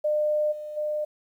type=tone with level steps; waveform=sine; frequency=603 Hz; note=D5; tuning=46 cents sharp; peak=-21 / -33 / -25 dBFS; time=0.04-1.05 s; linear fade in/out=10 ms; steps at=0.51 / 0.76 s; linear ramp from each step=20 ms; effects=10-bit